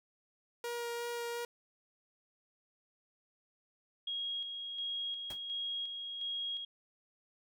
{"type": "tone with vibrato", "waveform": "sawtooth", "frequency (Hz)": 473.7, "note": "A#4", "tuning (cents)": 28, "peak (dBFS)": -33, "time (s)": [0.64, 1.45], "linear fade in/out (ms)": 2, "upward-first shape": "sine", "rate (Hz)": 2.8, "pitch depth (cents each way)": 9}
{"type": "tone with tremolo", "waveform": "sine", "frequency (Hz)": 3283, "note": "G#7", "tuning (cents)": -21, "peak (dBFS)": -35, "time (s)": [4.07, 6.65], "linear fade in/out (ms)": 5, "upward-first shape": "square", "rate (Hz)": 1.4, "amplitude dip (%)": 40}
{"type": "noise with exponential decay", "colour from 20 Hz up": "pink", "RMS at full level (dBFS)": -42, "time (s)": [5.3, 5.4], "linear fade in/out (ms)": 5, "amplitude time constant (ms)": 21}
{"effects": []}